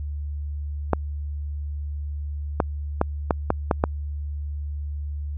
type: clicks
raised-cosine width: 1 ms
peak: -4 dBFS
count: 7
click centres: 0.933 / 2.602 / 3.014 / 3.308 / 3.504 / 3.712 / 3.839 s
effects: added 73 Hz sine -27 dBFS peak until 5.37 s